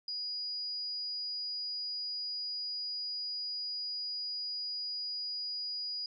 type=tone; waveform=sine; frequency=4900 Hz; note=D#8; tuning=27 cents flat; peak=-35 dBFS; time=0.08-6.06 s; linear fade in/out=2 ms; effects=none